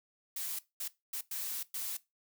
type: noise bursts at uneven times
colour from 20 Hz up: blue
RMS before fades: -38 dBFS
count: 5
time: 0.36-0.59 / 0.8-0.88 / 1.13-1.21 / 1.31-1.63 / 1.74-1.97 s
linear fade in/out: 5 ms
effects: noise-tail reverb RT60 0.2 s tail -18 dB re dry